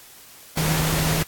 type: tone in noise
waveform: sine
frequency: 158.3 Hz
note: D#3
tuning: 30 cents sharp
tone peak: -22 dBFS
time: 0.57-1.23 s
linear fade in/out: 5 ms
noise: pink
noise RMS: -24 dBFS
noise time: 0.57-1.23 s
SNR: -1 dB
effects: white hiss -46 dBFS RMS until 1.27 s + AAC 64 kbps